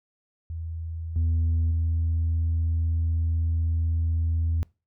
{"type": "tone with level steps", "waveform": "sine", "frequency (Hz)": 82, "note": "E2", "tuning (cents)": -9, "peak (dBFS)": [-30, -18, -20], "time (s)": [0.5, 4.63], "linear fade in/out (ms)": 0, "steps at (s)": [1.16, 1.71], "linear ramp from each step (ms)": 2, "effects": ["noise-tail reverb RT60 0.3 s tail -26 dB re dry", "tanh soft clip ceiling -19 dBFS"]}